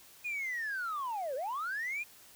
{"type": "linear two-way sweep", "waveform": "sine", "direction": "down then up", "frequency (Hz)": [2489, 496.7, 2489], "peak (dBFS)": -32, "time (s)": [0.24, 2.04], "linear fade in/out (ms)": 20, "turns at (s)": 1.35, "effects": ["tanh soft clip ceiling -31 dBFS", "white hiss -57 dBFS RMS until 2.35 s"]}